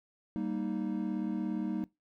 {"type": "chord", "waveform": "triangle", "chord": "Eb major", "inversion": "first", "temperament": "equal", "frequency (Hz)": [196, 233.1, 311.1], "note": ["G3", "Bb3", "Eb4"], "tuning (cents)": [0, 0, 0], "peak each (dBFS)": -34, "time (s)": [0.36, 1.84], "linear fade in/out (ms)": 0, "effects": ["noise-tail reverb RT60 0.2 s tail -21 dB re dry"]}